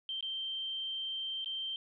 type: tone with dropouts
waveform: sine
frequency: 3136 Hz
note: G7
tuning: in tune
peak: -35 dBFS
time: 0.09-1.76 s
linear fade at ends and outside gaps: 1 ms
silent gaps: 0.208-0.226 / 1.445-1.459 s
effects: none